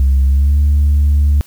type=tone with pitch glide; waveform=sine; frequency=67.3 to 72.55 Hz; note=C2 to D2; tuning=+49 to -21 cents; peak=-6 dBFS; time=0-1.41 s; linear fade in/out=0 ms; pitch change=+130 cents; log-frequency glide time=0.25-0.58 s; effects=tanh soft clip ceiling -6 dBFS + white hiss -46 dBFS RMS until 1.46 s